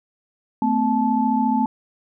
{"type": "tone cluster", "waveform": "sine", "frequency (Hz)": [221.9, 256.2, 870], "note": ["A3", "C4", "A5"], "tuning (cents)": [15, -36, -20], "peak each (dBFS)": -21, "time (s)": [0.62, 1.66], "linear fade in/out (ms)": 2, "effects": []}